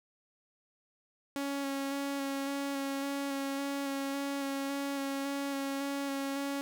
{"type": "tone with vibrato", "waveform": "sawtooth", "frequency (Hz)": 277.2, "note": "C#4", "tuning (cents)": 0, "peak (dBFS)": -29, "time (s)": [1.36, 6.61], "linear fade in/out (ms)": 0, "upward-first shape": "square", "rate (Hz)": 1.8, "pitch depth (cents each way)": 13, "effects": []}